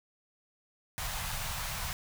pink band-stop noise, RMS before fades -36 dBFS, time 0.98-1.93 s, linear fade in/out 0 ms, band 150 to 690 Hz, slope 24 dB/octave, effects none

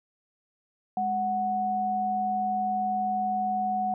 sine tone pair together, 207.7 / 740 Hz, G#3 / F#5, 0 / 0 cents, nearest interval octave + minor seventh, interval 2200 cents, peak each -34 / -25 dBFS, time 0.97-3.94 s, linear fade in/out 2 ms, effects none

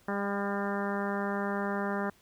harmonic tone with a mistuned harmonic, 200.8 Hz, G3, 42 cents sharp, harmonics 1 / 2 / 3 / 4 / 5 / 6 / 7 / 8 / 9, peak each -33 / -36 / -38 / -39 / -40 / -41 / -41 / -42 / -43 dBFS, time 0.08-2.1 s, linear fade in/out 5 ms, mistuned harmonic 4, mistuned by -19 cents, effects pink hiss -63 dBFS RMS until 2.21 s

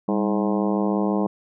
harmonic tone with a mistuned harmonic, 105.8 Hz, G#2, 33 cents sharp, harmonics 2 / 3 / 4 / 5 / 6 / 7 / 8 / 9 / 10, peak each -22 / -26 / -28 / -30 / -32 / -33 / -34 / -35 / -36 dBFS, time 0.08-1.27 s, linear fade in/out 5 ms, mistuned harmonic 2, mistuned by -93 cents, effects none

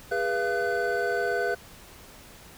triangle tone cluster, 408.5 / 486.4 / 686 / 1505 Hz, G#4 / B4 / F5 / F#6, -29 / -26 / -31 / +29 cents, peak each -28 dBFS, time 0.11-1.55 s, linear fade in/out 10 ms, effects pink hiss -49 dBFS RMS until 2.57 s

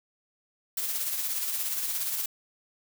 blue noise with tremolo, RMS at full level -29 dBFS, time 0.77-2.26 s, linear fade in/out 5 ms, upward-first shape sine, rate 17 Hz, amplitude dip 40%, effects none

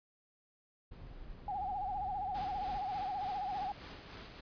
brown noise, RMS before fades -49 dBFS, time 0.91-2.79 s, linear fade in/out 10 ms
sine tone with vibrato, 784 Hz, G5, in tune, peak -35 dBFS, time 1.48-3.72 s, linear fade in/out 2 ms, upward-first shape sine, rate 15 Hz, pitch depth 110 cents each way
pink noise with tremolo, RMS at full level -48 dBFS, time 2.34-4.41 s, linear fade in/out 10 ms, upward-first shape sine, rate 3.4 Hz, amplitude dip 40%
effects resampled to 11025 Hz

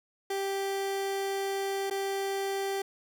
30% pulse tone with dropouts, 392 Hz, G4, in tune, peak -27 dBFS, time 0.3-2.82 s, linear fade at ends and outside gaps 5 ms, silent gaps 1.9-1.909 s, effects none

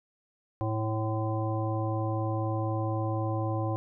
harmonic tone with a mistuned harmonic, 109.5 Hz, A2, 8 cents flat, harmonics 1 / 3 / 5 / 7 / 9, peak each -29 / -34 / -36 / -37 / -39 dBFS, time 0.61-3.76 s, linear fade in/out 0 ms, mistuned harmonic 9, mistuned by +68 cents, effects none

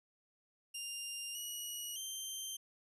15% pulse tone with pitch steps, 2800 / 2907 / 3139 Hz, F7 / F#7 / G7, +4 / -31 / +2 cents, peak -34 dBFS, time 0.74-2.57 s, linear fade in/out 10 ms, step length 610 ms, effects resampled to 32000 Hz

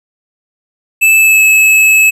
square tone with pitch glide, 2627 to 2592 Hz, E7 to E7, -7 to -30 cents, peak -5 dBFS, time 1.01-2.11 s, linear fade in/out 20 ms, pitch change -23 cents, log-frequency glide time 1.16-1.43 s, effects none

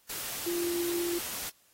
sine tone in noise, 345.5 Hz, F4, 19 cents flat, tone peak -29 dBFS, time 0.46-1.19 s, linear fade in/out 10 ms, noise white, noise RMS -37 dBFS, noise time 0.09-1.5 s, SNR +5 dB, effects white hiss -65 dBFS RMS until 1.73 s + AAC 48 kbps

